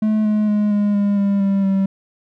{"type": "tone with pitch steps", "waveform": "triangle", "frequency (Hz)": [215.3, 212.1, 208.9, 205.8, 202.7, 199.73, 196.75, 193.82], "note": ["A3", "G#3", "G#3", "G#3", "G#3", "G3", "G3", "G3"], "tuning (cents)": [-37, 37, 10, -16, -42, 33, 7, -19], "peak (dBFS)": -12, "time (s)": [0.02, 1.86], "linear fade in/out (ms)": 5, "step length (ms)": 230, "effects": []}